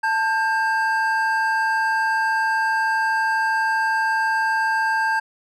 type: tone pair together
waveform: triangle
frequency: 886.4 / 1594 Hz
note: A5 / G6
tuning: +13 / +28 cents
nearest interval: minor seventh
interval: 1015 cents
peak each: -19 dBFS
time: 0.03-5.2 s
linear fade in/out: 10 ms
effects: none